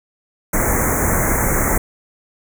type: band-stop noise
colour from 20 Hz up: pink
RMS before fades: -17 dBFS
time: 0.53-1.78 s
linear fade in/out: 5 ms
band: 2200 to 6200 Hz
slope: 96 dB/octave
effects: none